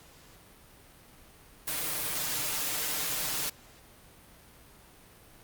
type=noise with comb filter; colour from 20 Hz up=white; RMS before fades=-32 dBFS; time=1.67-3.5 s; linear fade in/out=10 ms; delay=6.6 ms; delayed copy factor=+0.7; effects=pink hiss -55 dBFS RMS until 5.43 s + Opus 48 kbps